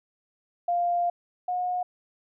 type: tone pair in turn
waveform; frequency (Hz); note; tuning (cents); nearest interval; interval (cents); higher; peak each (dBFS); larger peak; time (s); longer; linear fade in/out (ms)
sine; 698.5 / 722.7; F5 / F#5; 0 / -41; minor second; 59; second; -22 / -25; first; 0.68-1.1 / 1.48-1.83; first; 5
effects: none